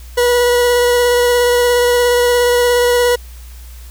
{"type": "tone with vibrato", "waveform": "40% pulse", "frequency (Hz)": 486.1, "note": "B4", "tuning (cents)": -28, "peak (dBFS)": -9, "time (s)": [0.17, 3.16], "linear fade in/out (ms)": 10, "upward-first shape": "square", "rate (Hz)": 17, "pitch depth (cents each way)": 10, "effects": ["added 60 Hz sine -31 dBFS peak until 3.9 s", "white hiss -43 dBFS RMS until 3.9 s"]}